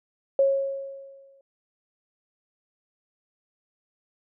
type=tone with exponential decay; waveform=sine; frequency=547 Hz; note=C#5; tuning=23 cents flat; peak=-15 dBFS; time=0.39-1.41 s; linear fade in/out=2 ms; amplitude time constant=220 ms; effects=none